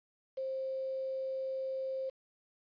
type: tone with quantisation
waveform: sine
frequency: 529 Hz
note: C5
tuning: 19 cents sharp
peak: -34 dBFS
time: 0.37-2.1 s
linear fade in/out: 10 ms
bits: 9
effects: resampled to 11025 Hz